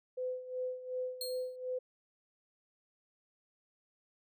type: tone with tremolo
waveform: sine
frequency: 507 Hz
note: B4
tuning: 45 cents sharp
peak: -33 dBFS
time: 0.17-1.79 s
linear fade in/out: 10 ms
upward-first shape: sine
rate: 2.7 Hz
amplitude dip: 75%
type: tone with exponential decay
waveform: sawtooth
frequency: 4237 Hz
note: C8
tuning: 21 cents sharp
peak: -32 dBFS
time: 1.21-1.56 s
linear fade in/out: 2 ms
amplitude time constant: 75 ms
effects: none